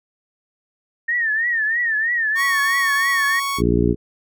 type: tone with vibrato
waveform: sine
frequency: 1822 Hz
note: A#6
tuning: 40 cents flat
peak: -17 dBFS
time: 1.08-3.4 s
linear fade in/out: 10 ms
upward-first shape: triangle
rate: 3.1 Hz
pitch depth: 130 cents each way
type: tone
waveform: sawtooth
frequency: 1111 Hz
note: C#6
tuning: 4 cents sharp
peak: -17 dBFS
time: 2.35-3.62 s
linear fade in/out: 50 ms
type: harmonic tone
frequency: 58.9 Hz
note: A#1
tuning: 19 cents sharp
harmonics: 1 / 2 / 3 / 4 / 5 / 6 / 7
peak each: -22 / -22 / -22 / -22 / -22 / -22 / -22 dBFS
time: 3.57-3.96 s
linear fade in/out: 50 ms
effects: none